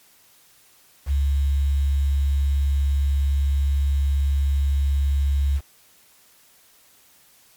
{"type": "tone with quantisation", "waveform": "sine", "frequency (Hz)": 69.8, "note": "C#2", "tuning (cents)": 13, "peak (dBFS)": -17, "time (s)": [1.06, 5.61], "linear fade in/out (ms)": 50, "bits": 7, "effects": ["white hiss -55 dBFS RMS until 7.56 s", "MP3 96 kbps"]}